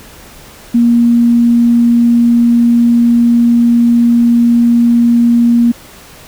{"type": "tone", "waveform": "sine", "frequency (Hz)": 236.3, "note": "A#3", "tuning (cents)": 24, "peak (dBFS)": -5, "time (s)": [0.74, 5.72], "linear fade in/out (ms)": 10, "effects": ["pink hiss -36 dBFS RMS until 6.27 s"]}